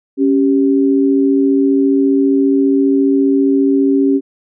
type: tone pair together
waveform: sine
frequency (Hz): 276.1 / 390.9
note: C#4 / G4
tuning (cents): -7 / -5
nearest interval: tritone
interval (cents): 602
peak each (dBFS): -10 / -15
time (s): 0.17-4.21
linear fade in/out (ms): 50
effects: none